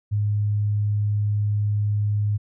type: tone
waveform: sine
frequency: 104 Hz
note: G#2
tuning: 3 cents sharp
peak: -19 dBFS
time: 0.11-2.38 s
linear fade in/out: 20 ms
effects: none

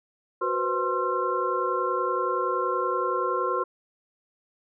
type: tone cluster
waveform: sine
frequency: 369.1 / 488.4 / 519 / 1057 / 1358 Hz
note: F#4 / B4 / C5 / C6 / F6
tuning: -4 / -19 / -14 / +17 / -49 cents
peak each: -30 / -31 / -32 / -27 / -31 dBFS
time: 0.41-3.64 s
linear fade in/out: 10 ms
effects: none

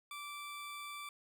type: tone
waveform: 20% pulse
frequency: 1167 Hz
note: D6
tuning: 11 cents flat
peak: -39 dBFS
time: 0.11-1.09 s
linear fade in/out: 2 ms
effects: none

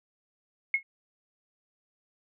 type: tone with exponential decay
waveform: sine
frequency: 2170 Hz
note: C#7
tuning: 37 cents flat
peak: -18 dBFS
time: 0.74-0.83 s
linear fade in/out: 2 ms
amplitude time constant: 19 ms
effects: none

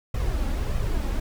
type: noise with flanger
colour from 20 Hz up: brown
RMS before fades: -25 dBFS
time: 0.14-1.2 s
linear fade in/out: 5 ms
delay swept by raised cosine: 1.6 to 3.7 ms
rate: 1.6 Hz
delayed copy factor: +0.5
effects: none

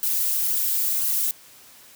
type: noise with flanger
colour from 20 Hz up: violet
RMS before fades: -23 dBFS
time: 0.03-1.31 s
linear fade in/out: 0 ms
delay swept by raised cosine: 0.66 to 6.56 ms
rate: 2 Hz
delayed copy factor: +0.95
effects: white hiss -49 dBFS RMS until 1.95 s + high-pass 60 Hz 12 dB/octave

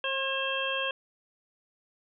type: harmonic tone with a mistuned harmonic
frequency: 536 Hz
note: C5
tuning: 42 cents sharp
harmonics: 1 / 2 / 3 / 5 / 6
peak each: -34 / -36 / -35 / -33 / -34 dBFS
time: 0.04-0.91 s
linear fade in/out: 2 ms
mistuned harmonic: 3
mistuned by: +19 cents
effects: none

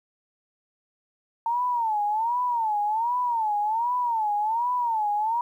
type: tone with vibrato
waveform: sine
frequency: 905 Hz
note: A5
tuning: 48 cents sharp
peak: -22 dBFS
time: 1.46-5.41 s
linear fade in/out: 2 ms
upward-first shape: sine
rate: 1.3 Hz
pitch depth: 160 cents each way
effects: 10-bit

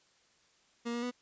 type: tone with pitch steps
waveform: 30% pulse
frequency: 235.6 / 238.2 / 246 Hz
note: A#3 / A#3 / B3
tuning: +19 / +38 / -7 cents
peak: -31 dBFS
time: 0.85-1.114 s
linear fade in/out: 20 ms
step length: 88 ms
effects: white hiss -68 dBFS RMS until 1.21 s + resampled to 16000 Hz

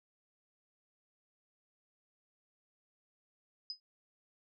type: tone with exponential decay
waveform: sine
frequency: 5020 Hz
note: D#8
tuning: 15 cents sharp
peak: -34 dBFS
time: 3.7-3.8 s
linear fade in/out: 1 ms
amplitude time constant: 20 ms
effects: noise-tail reverb RT60 0.1 s tail -22 dB re dry

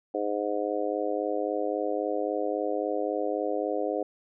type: harmonic tone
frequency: 103.7 Hz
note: G#2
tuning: 2 cents flat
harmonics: 3 / 4 / 5 / 6 / 7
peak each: -33 / -32 / -31 / -34 / -35 dBFS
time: 0.14-4.03 s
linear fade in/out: 5 ms
effects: none

